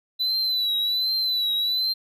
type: tone with vibrato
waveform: triangle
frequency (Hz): 3986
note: B7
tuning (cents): +15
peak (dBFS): -20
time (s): 0.19-1.94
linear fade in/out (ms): 20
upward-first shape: triangle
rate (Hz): 1.3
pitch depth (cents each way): 75
effects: none